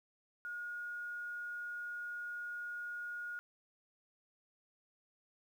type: tone with quantisation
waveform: sine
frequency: 1436 Hz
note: F6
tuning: 48 cents sharp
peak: -40 dBFS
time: 0.45-3.39 s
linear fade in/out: 0 ms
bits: 11
effects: none